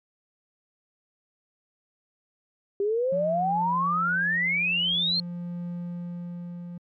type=exponential sweep; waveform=sine; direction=up; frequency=392 to 4292 Hz; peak=-22 dBFS; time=2.8-5.2 s; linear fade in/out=2 ms
type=tone with tremolo; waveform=triangle; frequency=174.4 Hz; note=F3; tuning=2 cents flat; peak=-28 dBFS; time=3.12-6.78 s; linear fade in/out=5 ms; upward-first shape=triangle; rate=0.49 Hz; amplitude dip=45%
effects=MP3 96 kbps